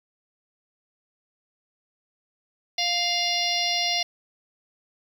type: harmonic tone with a mistuned harmonic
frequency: 698.5 Hz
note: F5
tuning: in tune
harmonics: 1 / 3 / 4 / 5 / 6 / 7 / 8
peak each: -30 / -30 / -30 / -30 / -30 / -30 / -30 dBFS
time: 2.78-4.03 s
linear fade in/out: 5 ms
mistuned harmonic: 4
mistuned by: +16 cents
effects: 8-bit